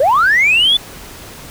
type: linear sweep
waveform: sine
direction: up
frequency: 494.9 to 3520 Hz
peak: -7 dBFS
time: 0-0.77 s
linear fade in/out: 5 ms
effects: tanh soft clip ceiling -5 dBFS + pink hiss -34 dBFS RMS until 1.5 s